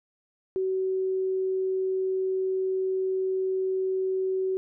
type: tone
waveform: sine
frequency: 377.7 Hz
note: F#4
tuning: 36 cents sharp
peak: -24 dBFS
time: 0.56-4.57 s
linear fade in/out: 0 ms
effects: none